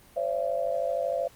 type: tone cluster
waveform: sine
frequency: 523 / 576 / 677 Hz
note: C5 / D5 / E5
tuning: -1 / -34 / +46 cents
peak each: -30 dBFS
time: 0.16-1.28 s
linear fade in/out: 10 ms
effects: pink hiss -55 dBFS RMS until 1.35 s + Opus 32 kbps